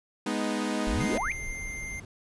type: chord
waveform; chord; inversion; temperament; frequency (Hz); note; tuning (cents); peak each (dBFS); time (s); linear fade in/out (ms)
sawtooth; G# minor; none; equal with one note detuned; 208.3 / 246.9 / 311.1; G#3 / B3 / D#4; +5 / 0 / 0; -28; 0.26-1.18; 5
type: exponential sweep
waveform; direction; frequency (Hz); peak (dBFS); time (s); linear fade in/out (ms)
sine; up; 34.27 to 2486; -28; 0.87-1.32; 0
type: noise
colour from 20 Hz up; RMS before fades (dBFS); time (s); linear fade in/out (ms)
brown; -40; 0.89-2.05; 2
type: tone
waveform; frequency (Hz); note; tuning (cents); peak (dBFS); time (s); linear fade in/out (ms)
square; 2098; C7; +4; -36; 1-2; 5
effects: resampled to 24000 Hz